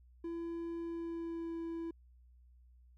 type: tone with pitch glide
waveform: triangle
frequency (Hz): 336.1 to 332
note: E4 to E4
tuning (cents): +34 to +12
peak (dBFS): -36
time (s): 0.24-1.91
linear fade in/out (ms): 5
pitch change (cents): -22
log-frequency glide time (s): 0.81-1.56
effects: added 61 Hz sine -59 dBFS peak until 2.97 s